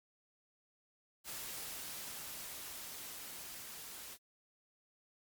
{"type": "noise with level ramp", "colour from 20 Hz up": "white", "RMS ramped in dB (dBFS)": [-44, -49], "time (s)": [1.24, 4.18], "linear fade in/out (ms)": 50, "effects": ["MP3 96 kbps"]}